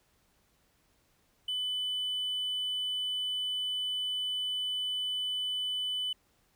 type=tone; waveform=triangle; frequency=3000 Hz; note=F#7; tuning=23 cents sharp; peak=-28 dBFS; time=1.48-6.13 s; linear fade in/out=5 ms; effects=tanh soft clip ceiling -26 dBFS + pink hiss -70 dBFS RMS until 6.55 s